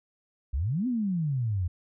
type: exponential two-way sweep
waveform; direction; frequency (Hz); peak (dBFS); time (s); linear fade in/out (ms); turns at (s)
sine; up then down; 58.27 to 261.6 to 84.1; -25; 0.53-1.68; 10; 0.87
effects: none